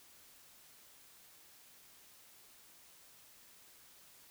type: silence
effects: white hiss -61 dBFS RMS until 4.3 s